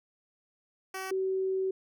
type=tone pair in turn; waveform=10% pulse / sine; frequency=380 / 380 Hz; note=F#4 / F#4; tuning=+46 / +46 cents; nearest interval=unison; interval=0 cents; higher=neither; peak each=-27 dBFS; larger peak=neither; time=0.94-1.11 / 1.11-1.71 s; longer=second; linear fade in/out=5 ms; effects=none